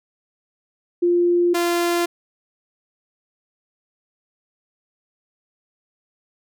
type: tone pair in turn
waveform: sine / sawtooth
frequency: 349.2 / 345.2 Hz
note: F4 / F4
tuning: 0 / -20 cents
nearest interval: unison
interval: 20 cents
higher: first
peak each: -14 dBFS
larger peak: neither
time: 1.02-1.54 / 1.54-2.06 s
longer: neither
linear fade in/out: 10 ms
effects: none